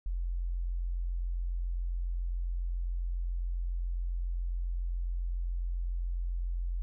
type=tone; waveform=sine; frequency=43.65 Hz; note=F1; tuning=in tune; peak=-30 dBFS; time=0.06-6.82 s; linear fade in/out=0 ms; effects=none